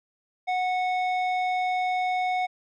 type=tone with low-pass filter; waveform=square; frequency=735 Hz; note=F#5; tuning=12 cents flat; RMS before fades=-26 dBFS; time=0.47-2.47 s; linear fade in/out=20 ms; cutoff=2600 Hz; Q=1.1; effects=none